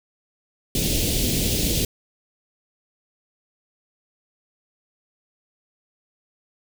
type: band-stop noise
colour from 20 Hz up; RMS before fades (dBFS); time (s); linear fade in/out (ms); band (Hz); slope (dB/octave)
pink; -22; 0.75-1.85; 2; 500 to 2800; 24
effects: none